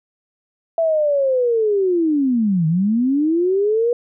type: linear two-way sweep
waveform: sine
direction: down then up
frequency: 668 to 154 to 486 Hz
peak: -14 dBFS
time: 0.78-3.93 s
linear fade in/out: 2 ms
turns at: 2.67 s
effects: none